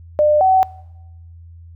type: tone pair in turn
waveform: sine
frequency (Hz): 600 / 756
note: D5 / F#5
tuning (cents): +37 / +37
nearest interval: major third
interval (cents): 400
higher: second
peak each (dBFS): -10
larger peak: neither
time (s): 0.19-0.41 / 0.41-0.63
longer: neither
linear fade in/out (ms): 0
effects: noise-tail reverb RT60 0.9 s tail -22 dB re dry + added 84 Hz sine -37 dBFS peak until 1.75 s